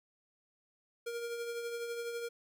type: tone with tremolo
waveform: square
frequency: 470 Hz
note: A#4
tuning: 14 cents sharp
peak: -36 dBFS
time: 1.06-2.29 s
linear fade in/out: 10 ms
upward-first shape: triangle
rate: 12 Hz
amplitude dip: 45%
effects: none